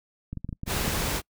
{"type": "clicks", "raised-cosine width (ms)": 5, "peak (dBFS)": -21, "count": 11, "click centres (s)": [0.33, 0.373, 0.446, 0.491, 0.528, 0.634, 0.679, 0.735, 0.77, 0.811, 0.88]}
{"type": "noise", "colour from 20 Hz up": "pink", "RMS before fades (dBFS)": -28, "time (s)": [0.66, 1.22], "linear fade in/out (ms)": 50}
{"effects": ["noise-tail reverb RT60 0.1 s tail -26 dB re dry"]}